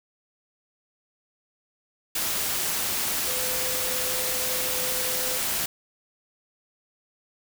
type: tone in noise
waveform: sine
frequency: 508 Hz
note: B4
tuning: 49 cents sharp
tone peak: -35 dBFS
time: 3.27-5.38 s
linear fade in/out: 5 ms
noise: white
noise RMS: -27 dBFS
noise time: 2.15-5.66 s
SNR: -11 dB
effects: none